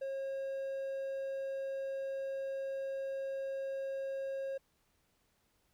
triangle tone, 541 Hz, C#5, 42 cents flat, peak -34 dBFS, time 0.01-4.58 s, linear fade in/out 10 ms, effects pink hiss -75 dBFS RMS until 5.73 s

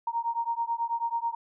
sine beating tone pair, 926 / 935.2 Hz, A#5 / A#5, -12 / +5 cents, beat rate 9.2 Hz, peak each -30 dBFS, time 0.07-1.35 s, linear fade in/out 5 ms, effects none

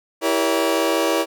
30% pulse chord, E diminished seventh, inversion none, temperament just, 329.6 / 395.6 / 474.7 / 569.6 Hz, E4 / G4 / Bb4 / Db5, 0 / +16 / +31 / +47 cents, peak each -19 / -23 / -21 / -20 dBFS, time 0.21-1.26 s, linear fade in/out 50 ms, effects none

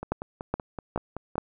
two click trains, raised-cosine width 1 ms, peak -20 / -11 dBFS, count 8 / 4, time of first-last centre 0.03-1.356 / 0.12-1.381 s, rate 5.28 / 2.38 Hz, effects none

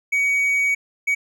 triangle tone bursts at uneven times, 2255 Hz, C#7, 29 cents sharp, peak -15 dBFS, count 2, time 0.12-0.75 / 1.07-1.15 s, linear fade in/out 10 ms, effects none

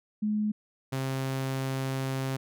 sine / sawtooth tone pair in turn, 211.6 / 133.3 Hz, G#3 / C3, +33 / +33 cents, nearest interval minor sixth, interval 800 cents, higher first, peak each -25 dBFS, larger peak neither, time 0.22-0.52 / 0.92-2.37 s, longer second, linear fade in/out 10 ms, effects none

